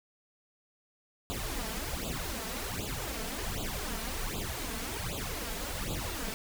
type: noise with flanger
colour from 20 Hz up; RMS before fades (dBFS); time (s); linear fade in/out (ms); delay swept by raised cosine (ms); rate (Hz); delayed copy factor
pink; -36; 1.3-6.34; 0; 0.26 to 4.56; 1.3; +0.95
effects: none